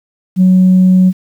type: tone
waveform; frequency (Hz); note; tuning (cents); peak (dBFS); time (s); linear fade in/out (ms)
sine; 185; F#3; 0; -3; 0.36-1.13; 50
effects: tanh soft clip ceiling -1 dBFS + 7-bit